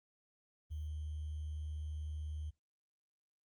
sine tone with sample-and-hold, 76 Hz, D#2, 40 cents flat, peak -39 dBFS, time 0.7-2.51 s, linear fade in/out 20 ms, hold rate 3150 Hz, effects noise-tail reverb RT60 0.2 s tail -26 dB re dry + Opus 24 kbps

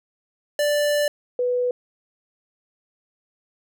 square / sine tone pair in turn, 587.3 / 493.9 Hz, D5 / B4, 0 / 0 cents, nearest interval minor third, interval 300 cents, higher first, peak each -19 dBFS, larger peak neither, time 0.59-1.08 / 1.39-1.71 s, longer first, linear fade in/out 2 ms, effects none

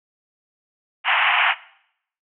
white band-pass noise, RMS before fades -18 dBFS, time 1.04-1.55 s, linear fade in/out 50 ms, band 690 to 3000 Hz, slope 96 dB/octave, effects noise-tail reverb RT60 0.7 s tail -20 dB re dry

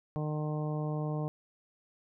harmonic tone, 151.9 Hz, D#3, 41 cents flat, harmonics 1 / 2 / 3 / 4 / 5 / 6 / 7, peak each -32 / -40 / -41 / -42 / -45 / -50 / -48 dBFS, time 0.16-1.28 s, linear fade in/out 0 ms, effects none

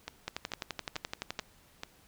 two click trains, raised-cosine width 0.2 ms, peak -20 / -17 dBFS, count 5 / 14, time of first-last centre 0.08-1.834 / 0.28-1.391 s, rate 2.28 / 11.7 Hz, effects pink hiss -62 dBFS RMS until 2.07 s

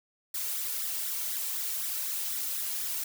blue noise with flanger, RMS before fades -33 dBFS, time 0.34-3.04 s, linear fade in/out 5 ms, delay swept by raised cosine 0.53 to 2.23 ms, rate 4 Hz, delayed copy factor +0.8, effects none

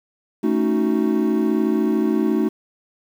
triangle chord, D# half-diminished seventh, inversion second, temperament equal, 220 / 277.2 / 311.1 / 370 Hz, A3 / C#4 / D#4 / F#4, 0 / 0 / 0 / 0 cents, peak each -19 / -23 / -19 / -21 dBFS, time 0.43-2.49 s, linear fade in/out 10 ms, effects 8-bit

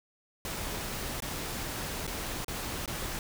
pink noise with dropouts, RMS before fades -36 dBFS, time 0.45-3.19 s, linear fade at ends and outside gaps 1 ms, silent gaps 1.203-1.222 / 2.068-2.076 / 2.446-2.481 / 2.859-2.877 s, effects none

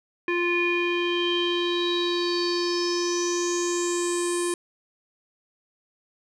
square tone with low-pass filter sweep, 349.2 Hz, F4, in tune, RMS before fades -25 dBFS, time 0.28-4.54 s, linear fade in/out 2 ms, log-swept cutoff 2200 to 9300 Hz, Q 7.7, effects none

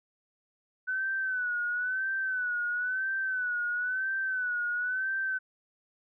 sine tone with vibrato, 1500 Hz, F#6, 23 cents sharp, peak -28 dBFS, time 0.87-5.39 s, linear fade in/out 20 ms, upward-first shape sine, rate 0.99 Hz, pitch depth 72 cents each way, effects none

